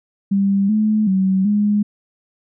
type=tone with pitch steps; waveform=sine; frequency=197.5 / 214.6 / 190.1 / 207.3 Hz; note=G3 / A3 / F#3 / G#3; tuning=+13 / -43 / +47 / -3 cents; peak=-13 dBFS; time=0.31-1.83 s; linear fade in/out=10 ms; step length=380 ms; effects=none